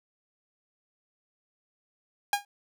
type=tone with exponential decay; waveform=sawtooth; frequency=813 Hz; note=G#5; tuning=37 cents flat; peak=-16 dBFS; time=2.33-2.45 s; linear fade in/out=2 ms; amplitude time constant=25 ms; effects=none